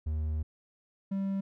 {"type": "tone pair in turn", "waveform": "triangle", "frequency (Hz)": [77.4, 195.04], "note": ["D#2", "G3"], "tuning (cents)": [-9, -8], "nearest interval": "octave + major third", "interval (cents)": 1601, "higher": "second", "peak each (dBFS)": -27, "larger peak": "neither", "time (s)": [[0.06, 0.43], [1.11, 1.41]], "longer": "first", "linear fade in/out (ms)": 10, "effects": []}